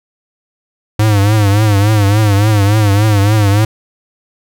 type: tone with vibrato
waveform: square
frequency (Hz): 103.83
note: G#2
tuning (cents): 0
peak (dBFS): -8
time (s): 0.99-3.65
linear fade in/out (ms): 5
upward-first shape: triangle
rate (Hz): 3.5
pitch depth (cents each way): 110
effects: none